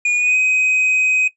triangle tone with pitch glide, 2444 to 2517 Hz, D#7 to D#7, -32 to +19 cents, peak -11 dBFS, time 0.05-1.28 s, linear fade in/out 5 ms, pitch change +51 cents, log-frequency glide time 0.16-0.37 s, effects noise-tail reverb RT60 0.1 s tail -17 dB re dry + resampled to 24000 Hz

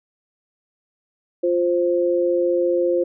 sine tone pair together, 350.2 / 524.7 Hz, F4 / C5, +5 / +5 cents, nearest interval perfect fifth, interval 700 cents, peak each -19 dBFS, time 1.43-3.04 s, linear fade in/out 10 ms, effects none

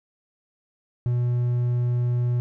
triangle tone, 121.8 Hz, B2, 24 cents flat, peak -18 dBFS, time 1.06-2.4 s, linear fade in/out 0 ms, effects none

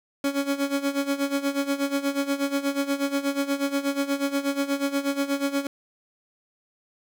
30% pulse tone with tremolo, 279.2 Hz, C#4, 13 cents sharp, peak -18 dBFS, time 0.24-5.67 s, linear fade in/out 2 ms, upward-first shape sine, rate 8.3 Hz, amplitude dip 80%, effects none

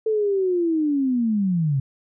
sine linear sweep, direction down, 444.2 to 130.1 Hz, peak -18 dBFS, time 0.06-1.8 s, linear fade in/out 5 ms, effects none

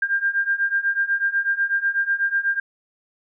sine beating tone pair, 1594 / 1602.1 Hz, G6 / G6, +28 / +37 cents, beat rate 8.1 Hz, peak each -23 / -21 dBFS, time 0.02-2.6 s, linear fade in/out 5 ms, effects none

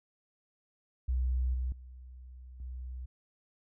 sine tone with level steps, 63 Hz, B1, 35 cents sharp, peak -27 / -30 / -46 / -38 dBFS, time 1.08-3.06 s, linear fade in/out 10 ms, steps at 1.54 / 1.72 / 2.6 s, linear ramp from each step 2 ms, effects none

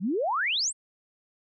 sine exponential sweep, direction up, 164.81 to 8870 Hz, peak -24 dBFS, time 0-0.73 s, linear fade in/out 50 ms, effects none

